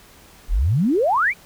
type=exponential sweep; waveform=sine; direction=up; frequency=33.8 to 2489 Hz; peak=-15 dBFS; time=0.48-1.34 s; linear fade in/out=50 ms; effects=pink hiss -48 dBFS RMS until 1.45 s